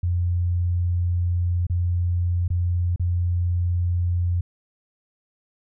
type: tone with dropouts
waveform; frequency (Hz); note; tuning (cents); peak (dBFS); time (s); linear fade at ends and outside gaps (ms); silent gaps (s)
sine; 87.9; F2; +12; -19; 0.03-4.41; 5; 1.668-1.698 / 2.48-2.502 / 2.961-2.996
effects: none